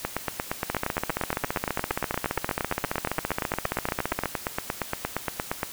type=two click trains; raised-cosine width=0.5 ms; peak=-10 / -10 dBFS; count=49 / 54; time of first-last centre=0.05-5.631 / 0.7-4.257 s; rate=8.6 / 14.9 Hz; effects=white hiss -40 dBFS RMS until 5.72 s